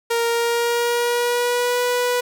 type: tone with pitch glide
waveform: sawtooth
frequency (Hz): 466.2 to 491.1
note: A#4 to B4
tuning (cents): 0 to -10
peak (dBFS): -14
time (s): 0.1-2.21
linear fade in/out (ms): 10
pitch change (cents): +90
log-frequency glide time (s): 0.28-1.82
effects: none